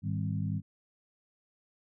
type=harmonic tone with a mistuned harmonic; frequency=51.91 Hz; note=G#1; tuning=in tune; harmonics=2 / 3 / 4 / 5; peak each=-33 / -34 / -36 / -43 dBFS; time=0.02-0.62 s; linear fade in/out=50 ms; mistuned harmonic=4; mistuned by=-88 cents; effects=none